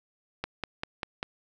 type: click train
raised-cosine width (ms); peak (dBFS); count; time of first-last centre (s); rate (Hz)
0.3; -15; 5; 0.44-1.229; 5.07
effects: none